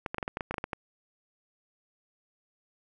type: clicks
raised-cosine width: 0.5 ms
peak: -17 dBFS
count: 12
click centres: 0.062 / 0.145 / 0.183 / 0.228 / 0.279 / 0.371 / 0.408 / 0.51 / 0.542 / 0.582 / 0.641 / 0.732 s
effects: none